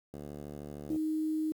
click train, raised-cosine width 2 ms, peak -30 dBFS, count 61, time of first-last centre 0.14-0.96 s, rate 73.2 Hz
sine tone, 312.5 Hz, D#4, 8 cents sharp, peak -29 dBFS, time 0.9-1.52 s, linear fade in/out 2 ms
effects high-pass 80 Hz 12 dB/octave + 9-bit

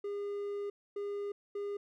triangle tone bursts at uneven times, 406.2 Hz, G#4, 38 cents flat, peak -33 dBFS, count 3, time 0.04-0.7 / 0.96-1.32 / 1.55-1.77 s, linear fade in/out 5 ms, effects none

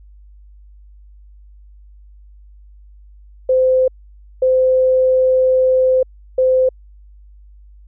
sine tone bursts at uneven times, 516 Hz, C5, 24 cents flat, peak -10 dBFS, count 3, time 3.49-3.88 / 4.42-6.03 / 6.38-6.69 s, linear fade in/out 5 ms, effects added 50 Hz sine -40 dBFS peak until 7.87 s

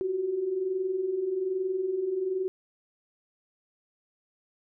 sine tone pair together, 356.4 / 377.6 Hz, F4 / F#4, +35 / +35 cents, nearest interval minor second, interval 100 cents, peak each -35 / -27 dBFS, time 0.01-2.48 s, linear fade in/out 0 ms, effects none

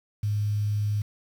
sine tone with quantisation, 104.4 Hz, G#2, 10 cents sharp, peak -23 dBFS, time 0.23-1.02 s, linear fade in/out 5 ms, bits 8, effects none

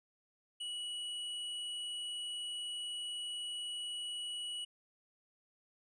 sine tone with hard clipping, 2932 Hz, F#7, 16 cents flat, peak -40 dBFS, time 0.6-4.65 s, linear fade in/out 10 ms, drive 13 dB, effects resampled to 22050 Hz

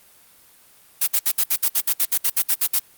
blue noise bursts, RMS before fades -18 dBFS, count 15, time 1.01-2.793 s, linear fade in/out 10 ms, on 61 ms, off 62 ms, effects white hiss -52 dBFS RMS until 2.97 s + Opus 32 kbps

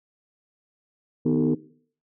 sine tone cluster, 155.3 / 246.6 / 310.9 / 385 / 447.9 Hz, D#3 / B3 / D#4 / G4 / A4, -3 / -2 / -1 / -31 / +31 cents, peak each -25 / -21 / -25 / -29 / -27 dBFS, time 1.25-1.55 s, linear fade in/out 10 ms, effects noise-tail reverb RT60 0.5 s tail -17 dB re dry + tanh soft clip ceiling -12 dBFS

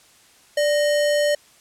sine tone with sample-and-hold, 587.3 Hz, D5, in tune, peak -16 dBFS, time 0.57-1.35 s, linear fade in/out 5 ms, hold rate 2450 Hz, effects white hiss -53 dBFS RMS until 1.6 s + low-pass 10000 Hz 12 dB/octave

